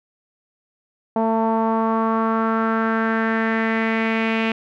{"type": "tone with low-pass filter sweep", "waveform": "sawtooth", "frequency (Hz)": 223.9, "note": "A3", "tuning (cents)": 30, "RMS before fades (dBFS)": -20, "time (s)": [1.16, 4.52], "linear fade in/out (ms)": 2, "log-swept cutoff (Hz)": [820, 2600], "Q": 3.7, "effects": []}